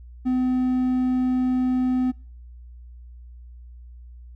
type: tone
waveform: triangle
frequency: 254.2 Hz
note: C4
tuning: 50 cents flat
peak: -17 dBFS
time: 0.25-2.12 s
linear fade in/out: 20 ms
effects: noise-tail reverb RT60 0.5 s tail -26 dB re dry + added 60 Hz sine -40 dBFS peak until 4.35 s